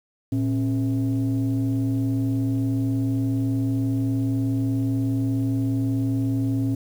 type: tone pair together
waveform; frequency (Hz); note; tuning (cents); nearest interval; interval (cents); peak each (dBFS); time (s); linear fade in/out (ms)
sine; 114.15 / 270.8; A#2 / C#4; -36 / -40; octave + minor third; 1496; -21; 0.32-6.75; 5
effects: tanh soft clip ceiling -17 dBFS + 8-bit